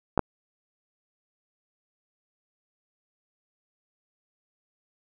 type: clicks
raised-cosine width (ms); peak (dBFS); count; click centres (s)
1; -7; 2; 0.177 / 0.193
effects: none